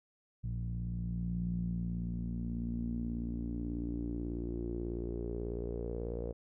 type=tone with low-pass filter sweep; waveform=sawtooth; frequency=58.27 Hz; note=A#1; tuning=in tune; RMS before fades=-37 dBFS; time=0.43-6.33 s; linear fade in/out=20 ms; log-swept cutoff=140 to 490 Hz; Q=6.2; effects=none